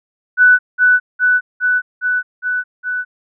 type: tone with echo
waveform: sine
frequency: 1490 Hz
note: F#6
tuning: 12 cents sharp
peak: -5 dBFS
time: 0.37-0.59 s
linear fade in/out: 50 ms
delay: 410 ms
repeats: 6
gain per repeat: -2 dB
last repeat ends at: 3.05 s
effects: none